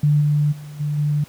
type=tone with level steps; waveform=sine; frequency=147.9 Hz; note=D3; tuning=13 cents sharp; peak=-12 / -14 / -32 / -19 / -16 dBFS; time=0.03-1.24 s; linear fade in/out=5 ms; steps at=0.2 / 0.51 / 0.79 / 0.97 s; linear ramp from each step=20 ms; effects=pink hiss -47 dBFS RMS until 1.28 s + high-pass 80 Hz 12 dB/octave